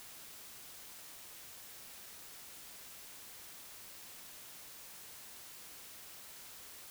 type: silence
effects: white hiss -52 dBFS RMS until 6.9 s